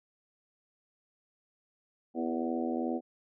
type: harmonic tone with a mistuned harmonic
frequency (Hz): 82.41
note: E2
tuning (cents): 0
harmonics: 3 / 4 / 5 / 6 / 7 / 8 / 9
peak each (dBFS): -33 / -35 / -41 / -40 / -41 / -45 / -40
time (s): 2.14-3.01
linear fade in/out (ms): 50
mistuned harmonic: 5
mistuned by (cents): -34
effects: none